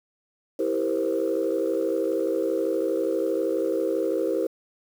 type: chord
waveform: sine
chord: C dominant seventh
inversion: first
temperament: just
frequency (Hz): 327 / 392.4 / 470.9 / 523.3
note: E4 / G4 / Bb4 / C5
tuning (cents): -14 / +2 / +18 / 0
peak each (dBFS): -27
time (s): 0.59-4.47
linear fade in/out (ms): 5
effects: tanh soft clip ceiling -15 dBFS + 8-bit